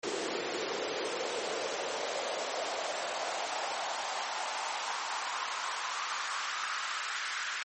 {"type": "noise with high-pass filter sweep", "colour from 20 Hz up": "pink", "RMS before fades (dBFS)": -35, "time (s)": [0.03, 7.63], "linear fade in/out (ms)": 5, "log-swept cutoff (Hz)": [370, 1500], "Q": 2.9, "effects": ["MP3 32 kbps"]}